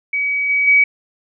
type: tone with level steps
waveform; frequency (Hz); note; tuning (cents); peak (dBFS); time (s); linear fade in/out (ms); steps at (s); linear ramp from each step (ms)
sine; 2270; C#7; +41; -16 / -13 / -8; 0.13-0.84; 5; 0.49 / 0.67; 10
effects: none